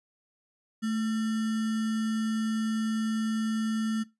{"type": "tone with sample-and-hold", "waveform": "sine", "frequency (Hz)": 220, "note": "A3", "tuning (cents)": 0, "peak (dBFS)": -26, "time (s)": [0.82, 4.04], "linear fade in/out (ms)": 20, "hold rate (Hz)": 1575, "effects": ["noise-tail reverb RT60 0.2 s tail -20 dB re dry", "resampled to 24000 Hz"]}